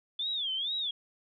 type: tone with vibrato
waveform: sine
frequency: 3434 Hz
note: A7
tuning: 43 cents flat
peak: -30 dBFS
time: 0.19-0.91 s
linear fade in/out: 5 ms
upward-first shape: sine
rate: 2.2 Hz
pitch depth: 200 cents each way
effects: none